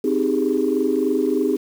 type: chord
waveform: sine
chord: Ab major seventh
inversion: first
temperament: equal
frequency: 261.6 / 311.1 / 392 / 415.3 Hz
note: C4 / Eb4 / G4 / Ab4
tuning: 0 / 0 / 0 / 0 cents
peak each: -22 dBFS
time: 0.04-1.57 s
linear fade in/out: 5 ms
effects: tanh soft clip ceiling -8 dBFS + 7-bit